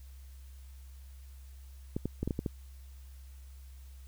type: clicks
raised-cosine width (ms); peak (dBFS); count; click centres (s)
3; -19; 7; 1.965 / 2.056 / 2.23 / 2.276 / 2.308 / 2.391 / 2.462
effects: added 66 Hz sine -47 dBFS peak until 4.07 s + white hiss -64 dBFS RMS until 4.07 s